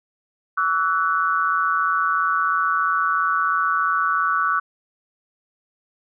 sine tone cluster, 1139 / 1316 / 1479 Hz, C#6 / E6 / F#6, +47 / -3 / -1 cents, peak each -22 dBFS, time 0.57-4.6 s, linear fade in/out 10 ms, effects none

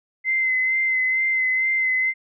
sine tone with vibrato, 2060 Hz, C7, 28 cents flat, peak -18 dBFS, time 0.24-2.14 s, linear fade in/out 50 ms, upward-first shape sine, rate 2.2 Hz, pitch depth 23 cents each way, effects none

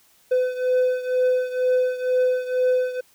triangle beating tone pair, 505 / 507.1 Hz, B4 / B4, +39 / +46 cents, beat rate 2.1 Hz, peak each -18 / -22 dBFS, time 0.31-3.01 s, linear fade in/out 10 ms, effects white hiss -58 dBFS RMS until 3.14 s

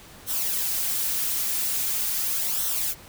blue noise with flanger, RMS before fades -26 dBFS, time 0.26-2.95 s, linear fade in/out 50 ms, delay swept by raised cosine 0.42 to 5.52 ms, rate 0.42 Hz, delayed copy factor -0.6, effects pink hiss -47 dBFS RMS until 3.08 s

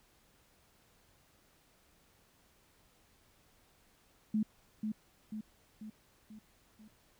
sine tone with echo, 215.2 Hz, A3, 38 cents flat, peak -28 dBFS, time 4.34-4.43 s, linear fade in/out 5 ms, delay 490 ms, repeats 5, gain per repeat -5 dB, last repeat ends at 6.88 s, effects pink hiss -68 dBFS RMS until 7.19 s

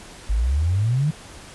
sine exponential sweep, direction up, 49 to 159.8 Hz, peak -17 dBFS, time 0.29-1.11 s, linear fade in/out 10 ms, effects pink hiss -42 dBFS RMS until 1.54 s + resampled to 24000 Hz

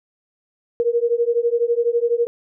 sine beating tone pair, 466.2 / 478.2 Hz, A#4 / A#4, 0 / +44 cents, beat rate 12 Hz, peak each -19 / -19 dBFS, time 0.8-2.27 s, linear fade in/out 0 ms, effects none

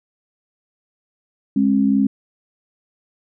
sine tone pair together, 206.3 / 270 Hz, G#3 / C#4, -11 / -45 cents, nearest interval perfect fourth, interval 466 cents, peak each -16 dBFS, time 1.56-2.07 s, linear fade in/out 5 ms, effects none

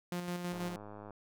sawtooth tone with tremolo, 176.5 Hz, F3, 19 cents sharp, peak -31 dBFS, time 0.12-0.76 s, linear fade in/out 2 ms, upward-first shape square, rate 6.2 Hz, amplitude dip 40%
click train, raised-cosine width 1 ms, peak -34 dBFS, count 61, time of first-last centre 0.53-1.107 s, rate 104 Hz
effects none

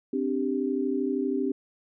sine chord, C suspended second, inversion none, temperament just, 261.6 / 294.3 / 392.4 Hz, C4 / D4 / G4, 0 / +4 / +2 cents, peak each -28 / -30 / -29 dBFS, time 0.13-1.52 s, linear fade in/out 5 ms, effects none

